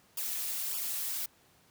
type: noise with flanger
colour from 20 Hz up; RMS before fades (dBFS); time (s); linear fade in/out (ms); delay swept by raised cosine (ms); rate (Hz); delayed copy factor
blue; -35; 0.17-1.26; 5; 0.48 to 6.38; 1.7; -0.8
effects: pink hiss -64 dBFS RMS until 1.7 s + high-pass 80 Hz 12 dB/octave